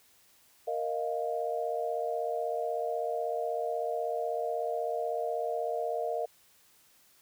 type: chord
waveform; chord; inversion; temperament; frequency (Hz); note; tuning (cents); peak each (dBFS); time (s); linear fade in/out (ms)
sine; Bb suspended fourth; none; equal; 466.2 / 622.3 / 698.5; Bb4 / Eb5 / F5; 0 / 0 / 0; -34; 0.67-6.26; 10
effects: white hiss -63 dBFS RMS until 7.21 s